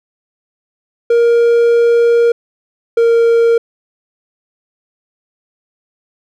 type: tone pair in turn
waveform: triangle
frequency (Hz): 469.5 / 463.8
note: A#4 / A#4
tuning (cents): +12 / -9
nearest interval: unison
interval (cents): 21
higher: first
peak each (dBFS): -5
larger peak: neither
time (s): 1.1-2.32 / 2.97-3.58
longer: first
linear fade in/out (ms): 5
effects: none